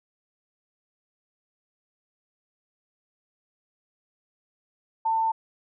sine tone, 895 Hz, A5, 29 cents sharp, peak -21 dBFS, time 5.05-5.32 s, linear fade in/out 10 ms, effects none

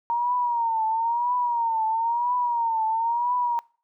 sine tone with vibrato, 932.3 Hz, A#5, in tune, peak -21 dBFS, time 0.1-3.59 s, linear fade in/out 0 ms, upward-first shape triangle, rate 1 Hz, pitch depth 110 cents each way, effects noise-tail reverb RT60 0.4 s tail -24 dB re dry

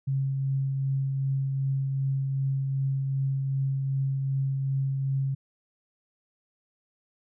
sine tone with tremolo, 135.7 Hz, C#3, 36 cents flat, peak -23 dBFS, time 0.07-5.35 s, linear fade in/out 10 ms, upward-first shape triangle, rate 2.6 Hz, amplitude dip 30%, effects none

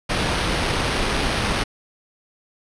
pink noise with sample-and-hold, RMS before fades -22 dBFS, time 0.09-1.64 s, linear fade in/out 10 ms, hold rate 7350 Hz, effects resampled to 22050 Hz

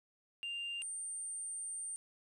sine tone pair in turn, 2794 / 8819 Hz, F7 / C#9, 0 / -10 cents, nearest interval octave + minor sixth, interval 1990 cents, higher second, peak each -36 / -38 dBFS, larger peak first, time 0.43-0.82 / 0.82-1.96 s, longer second, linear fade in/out 0 ms, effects tanh soft clip ceiling -37 dBFS + 13-bit

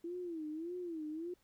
sine tone with vibrato, 331.4 Hz, E4, 9 cents sharp, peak -39 dBFS, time 0.04-1.34 s, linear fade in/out 5 ms, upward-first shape sine, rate 1.7 Hz, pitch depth 150 cents each way, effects pink hiss -74 dBFS RMS until 1.43 s

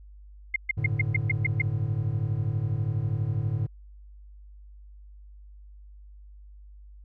sine tone bursts, 2113 Hz, C7, 16 cents sharp, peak -21 dBFS, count 8, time 0.54-1.618 s, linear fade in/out 5 ms, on 21 ms, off 130 ms
triangle chord, G suspended second, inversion none, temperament just, 98 / 110.25 / 147 Hz, G2 / A2 / D3, 0 / +4 / +2 cents, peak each -30 / -25 / -29 dBFS, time 0.77-3.67 s, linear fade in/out 10 ms
effects added 50 Hz sine -45 dBFS peak until 7.04 s

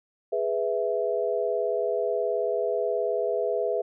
sine chord, E major, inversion first, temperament equal, 415.3 / 493.9 / 659.3 Hz, G#4 / B4 / E5, 0 / 0 / 0 cents, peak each -28 dBFS, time 0.32-3.82 s, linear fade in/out 10 ms, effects none

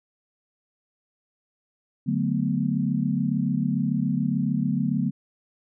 sine chord, B minor seventh, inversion first, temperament equal, 146.83 / 185 / 220 / 246.9 Hz, D3 / F#3 / A3 / B3, 0 / 0 / 0 / 0 cents, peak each -27 dBFS, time 2.06-5.11 s, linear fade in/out 20 ms, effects none

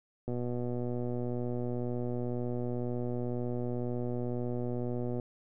click train, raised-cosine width 2 ms, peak -23 dBFS, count 601, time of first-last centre 0.28-5.198 s, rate 122 Hz, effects none

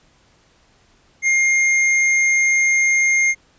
square tone, 2123 Hz, C7, 25 cents sharp, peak -14 dBFS, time 1.22-3.35 s, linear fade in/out 50 ms, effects pink hiss -56 dBFS RMS until 3.58 s + resampled to 16000 Hz

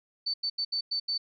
sine tone bursts at uneven times, 4530 Hz, C#8, 37 cents sharp, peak -27 dBFS, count 6, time 0.26-0.34 / 0.43-0.5 / 0.58-0.65 / 0.72-0.81 / 0.91-1 / 1.08-1.18 s, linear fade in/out 10 ms, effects none

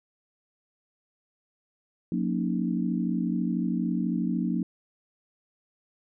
sine chord, D# minor seventh, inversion first, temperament equal with one note detuned, 180.67 / 233.1 / 277.2 / 311.1 Hz, F#3 / A#3 / C#4 / D#4, -41 / 0 / 0 / 0 cents, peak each -28 / -29 / -33 / -33 dBFS, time 2.12-4.63 s, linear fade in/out 2 ms, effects none

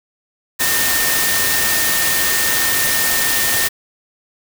sine tone in noise, 1823 Hz, A#6, 39 cents flat, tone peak -21 dBFS, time 0.59-3.69 s, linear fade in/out 20 ms, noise white, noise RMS -17 dBFS, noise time 0.59-3.69 s, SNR -7 dB, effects none

